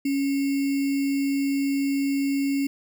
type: tone with sample-and-hold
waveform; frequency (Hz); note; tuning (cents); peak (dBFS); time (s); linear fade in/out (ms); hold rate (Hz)
sine; 277.2; C#4; 0; -21; 0.05-2.67; 5; 2450
effects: none